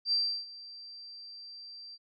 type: tone with ADSR envelope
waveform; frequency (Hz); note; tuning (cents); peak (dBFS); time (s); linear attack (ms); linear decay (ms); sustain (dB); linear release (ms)
sine; 4699; D8; 0; -24; 0.05-1.98; 72; 330; -20; 40
effects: none